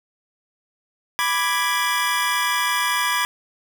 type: chord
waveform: 25% pulse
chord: G# diminished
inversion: first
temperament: equal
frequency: 987.8 / 1174.7 / 1661.2 Hz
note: B5 / D6 / G#6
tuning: 0 / 0 / 0 cents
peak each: -19 / -21 / -20 dBFS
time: 1.19-3.25 s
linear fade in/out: 0 ms
effects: none